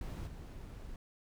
brown noise with level steps, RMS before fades -41 / -47 dBFS, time 0.01-0.96 s, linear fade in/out 2 ms, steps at 0.26 s, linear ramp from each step 20 ms, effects none

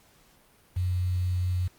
sine tone with quantisation, 90.5 Hz, F#2, 38 cents flat, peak -24 dBFS, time 0.76-1.68 s, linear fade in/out 10 ms, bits 8, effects pink hiss -60 dBFS RMS until 1.78 s + Opus 48 kbps

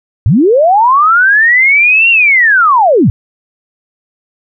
sine linear two-way sweep, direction up then down, 81.5 to 2784 to 81.5 Hz, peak -4 dBFS, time 0.26-3.1 s, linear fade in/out 0 ms, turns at 2.1 s, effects none

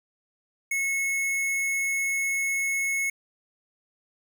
square tone, 2188 Hz, C#7, 23 cents flat, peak -25 dBFS, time 0.71-3.1 s, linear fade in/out 5 ms, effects none

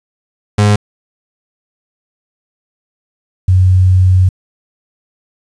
35% pulse / sine tone pair in turn, 103.83 / 92.5 Hz, G#2 / F#2, 0 / 0 cents, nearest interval major second, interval 200 cents, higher first, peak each -5 dBFS, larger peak neither, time 0.58-0.76 / 3.48-4.29 s, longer second, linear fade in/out 5 ms, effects resampled to 22050 Hz + 7-bit

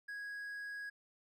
triangle tone, 1656 Hz, G#6, 5 cents flat, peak -40 dBFS, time 0.08-0.9 s, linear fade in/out 10 ms, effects none

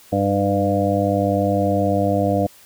harmonic tone with a mistuned harmonic, 99.9 Hz, G2, 33 cents sharp, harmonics 1 / 2 / 3 / 5 / 6 / 7, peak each -23 / -23 / -23 / -23 / -23 / -23 dBFS, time 0.12-2.47 s, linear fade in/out 10 ms, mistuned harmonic 1, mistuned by -17 cents, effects white hiss -48 dBFS RMS until 2.65 s

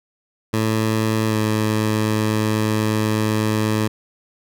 15% pulse tone with pitch glide, 110 to 108.17 Hz, A2 to A2, 0 to -29 cents, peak -11 dBFS, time 0.53-3.88 s, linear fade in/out 10 ms, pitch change -29 cents, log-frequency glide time 1.29-1.35 s, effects none

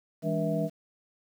sine tone cluster, 162.1 / 202.4 / 290.9 / 480.2 / 652 Hz, E3 / G#3 / D4 / B4 / E5, -29 / -44 / -16 / -49 / -19 cents, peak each -30 / -33 / -34 / -35 / -31 dBFS, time 0.22-0.7 s, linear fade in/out 50 ms, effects 9-bit

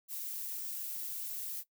violet noise, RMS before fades -40 dBFS, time 0.08-1.64 s, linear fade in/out 50 ms, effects noise-tail reverb RT60 0.1 s tail -18 dB re dry

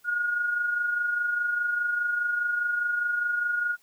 sine tone with amplitude modulation, 1437 Hz, F6, 49 cents sharp, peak -22 dBFS, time 0.04-3.77 s, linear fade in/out 50 ms, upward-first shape sine, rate 24.9 Hz, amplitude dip 45%, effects white hiss -63 dBFS RMS until 3.82 s

